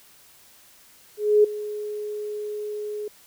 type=tone with ADSR envelope; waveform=sine; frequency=420 Hz; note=G#4; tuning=19 cents sharp; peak=-11 dBFS; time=1.17-3.08 s; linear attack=270 ms; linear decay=8 ms; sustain=-17 dB; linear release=3 ms; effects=white hiss -53 dBFS RMS until 3.26 s